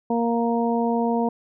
harmonic tone, 233.5 Hz, A#3, 3 cents sharp, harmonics 1 / 2 / 3 / 4, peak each -22 / -25 / -27 / -28 dBFS, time 0.1-1.29 s, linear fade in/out 5 ms, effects none

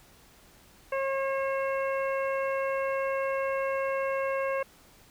harmonic tone, 541 Hz, C#5, 42 cents flat, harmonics 1 / 2 / 3 / 4 / 5, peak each -28 / -34 / -38 / -40 / -42 dBFS, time 0.92-4.63 s, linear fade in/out 5 ms, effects pink hiss -57 dBFS RMS until 5.1 s

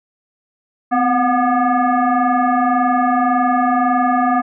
sine tone with frequency modulation, 233.1 Hz, A#3, in tune, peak -12 dBFS, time 0.91-4.42 s, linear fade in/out 20 ms, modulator 488 Hz, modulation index 2.3, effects none

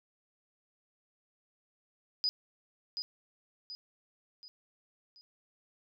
sine tone with echo, 4966 Hz, D#8, 4 cents flat, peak -27 dBFS, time 2.24-2.29 s, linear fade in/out 0 ms, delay 730 ms, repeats 4, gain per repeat -7 dB, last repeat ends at 5.21 s, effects none

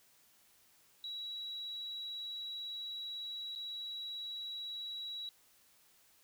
sine tone with dropouts, 3894 Hz, B7, 25 cents flat, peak -40 dBFS, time 1.04-5.29 s, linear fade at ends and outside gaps 1 ms, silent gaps 3.552-3.559 s, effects white hiss -67 dBFS RMS until 6.23 s

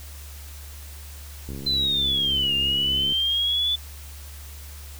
click train, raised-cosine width 3 ms, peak -23 dBFS, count 113, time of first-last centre 1.49-3.123 s, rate 68.6 Hz
sine linear two-way sweep, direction down then up, 4078 to 2794 to 3489 Hz, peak -20 dBFS, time 1.66-3.76 s, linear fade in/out 10 ms, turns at 2.55 s
effects added 72 Hz sine -38 dBFS peak until 4.99 s + white hiss -45 dBFS RMS until 4.99 s

